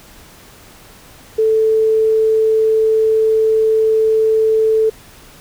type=tone; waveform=sine; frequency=440 Hz; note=A4; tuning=in tune; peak=-10 dBFS; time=1.38-4.9 s; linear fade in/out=10 ms; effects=pink hiss -42 dBFS RMS until 5.4 s